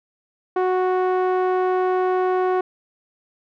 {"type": "tone with low-pass filter", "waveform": "sawtooth", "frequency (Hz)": 368.9, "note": "F#4", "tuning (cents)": -5, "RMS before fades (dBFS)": -20, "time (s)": [0.56, 2.61], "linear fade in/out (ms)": 5, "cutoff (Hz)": 1100, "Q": 1.1, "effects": []}